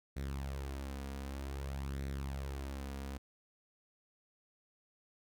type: tone with flanger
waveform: sawtooth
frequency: 68.4 Hz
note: C#2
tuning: 23 cents flat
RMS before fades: -41 dBFS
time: 0.16-3.18 s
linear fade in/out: 10 ms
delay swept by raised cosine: 0.5 to 4.2 ms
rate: 0.53 Hz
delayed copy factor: +0.55
effects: none